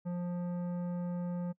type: tone with tanh clipping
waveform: sine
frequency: 176.2 Hz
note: F3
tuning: 16 cents sharp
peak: -35 dBFS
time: 0.05-1.53 s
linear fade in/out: 20 ms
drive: 12 dB
effects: noise-tail reverb RT60 0.1 s tail -26 dB re dry